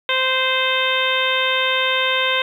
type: harmonic tone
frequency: 520 Hz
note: C5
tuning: 11 cents flat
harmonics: 1 / 2 / 3 / 4 / 5 / 6 / 7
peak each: -24 / -24 / -24 / -24 / -24 / -24 / -24 dBFS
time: 0.09-2.42 s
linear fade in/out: 2 ms
effects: 8-bit